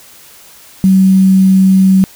sine tone with quantisation, 190.1 Hz, F#3, 47 cents sharp, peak -4 dBFS, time 0.84-2.04 s, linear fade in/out 0 ms, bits 5, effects white hiss -39 dBFS RMS until 2.15 s

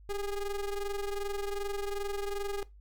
square ring-modulated tone, 205.3 Hz, G#3, 20 cents flat, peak -30 dBFS, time 0.09-2.63 s, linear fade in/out 2 ms, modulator 194 Hz, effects noise-tail reverb RT60 0.2 s tail -19 dB re dry + added 50 Hz sine -51 dBFS peak until 2.8 s

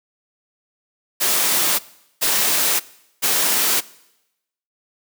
white noise bursts, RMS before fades -18 dBFS, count 3, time 1.2-3.81 s, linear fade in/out 20 ms, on 590 ms, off 420 ms, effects noise-tail reverb RT60 0.9 s tail -21 dB re dry + high-pass 200 Hz 12 dB/octave

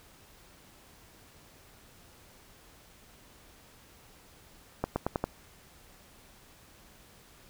accelerating click train, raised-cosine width 1 ms, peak -14 dBFS, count 5, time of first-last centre 4.84-5.24 s, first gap 120 ms, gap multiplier 0.88, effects pink hiss -57 dBFS RMS until 7.49 s

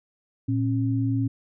sine tone pair together, 114.5 / 271.8 Hz, A#2 / C#4, -31 / -34 cents, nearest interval octave + minor third, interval 1497 cents, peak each -23 / -25 dBFS, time 0.48-1.28 s, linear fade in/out 10 ms, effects none

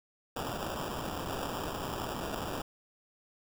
white noise with sample-and-hold, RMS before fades -37 dBFS, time 0.36-2.62 s, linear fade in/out 5 ms, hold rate 2100 Hz, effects none

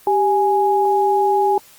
sine tone pair together, 392 / 830.6 Hz, G4 / G#5, 0 / 0 cents, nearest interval octave + minor second, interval 1300 cents, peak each -17 / -15 dBFS, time 0.07-1.58 s, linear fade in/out 2 ms, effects white hiss -47 dBFS RMS until 1.78 s + Opus 24 kbps

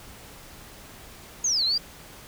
sine linear two-way sweep, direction down then up, 6700 to 3962 to 4860 Hz, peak -21 dBFS, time 1.44-1.78 s, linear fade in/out 5 ms, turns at 1.64 s, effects pink hiss -46 dBFS RMS until 2.27 s

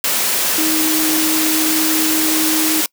sine tone in noise, 314.4 Hz, D#4, 18 cents sharp, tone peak -17 dBFS, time 0.58-2.81 s, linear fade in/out 2 ms, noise white, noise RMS -17 dBFS, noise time 0.04-2.86 s, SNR -3 dB, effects noise-tail reverb RT60 0.1 s tail -26 dB re dry + high-pass 200 Hz 12 dB/octave

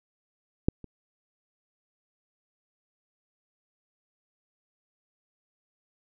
clicks, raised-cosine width 3 ms, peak -8 / -29 dBFS, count 2, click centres 0.685 / 0.843 s, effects none

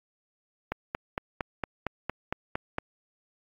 click train, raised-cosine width 0.5 ms, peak -14 dBFS, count 10, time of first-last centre 0.72-2.784 s, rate 4.36 Hz, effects AAC 32 kbps

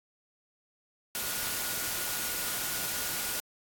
sine tone in noise, 1448 Hz, F#6, 38 cents flat, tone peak -44 dBFS, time 1.15-3.4 s, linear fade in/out 0 ms, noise white, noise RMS -33 dBFS, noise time 1.15-3.4 s, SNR -14 dB, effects AAC 64 kbps

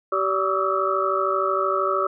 sine tone cluster, 385.1 / 576 / 1143 / 1267 / 1320 Hz, G4 / D5 / D6 / D#6 / E6, -31 / -34 / -47 / +31 / +2 cents, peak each -26 dBFS, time 0.12-2.07 s, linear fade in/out 5 ms, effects none

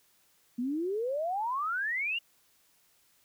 sine exponential sweep, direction up, 233.1 to 2888 Hz, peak -29 dBFS, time 0.58-2.19 s, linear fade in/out 10 ms, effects white hiss -67 dBFS RMS until 3.24 s

